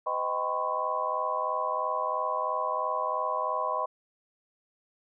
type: tone cluster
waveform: sine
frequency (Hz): 510 / 625 / 782 / 1009 / 1092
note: C5 / D#5 / G5 / B5 / C#6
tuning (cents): -44 / +8 / -4 / +37 / -26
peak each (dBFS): -37 / -33 / -37 / -31 / -32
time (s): 0.06-3.86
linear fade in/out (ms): 10
effects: none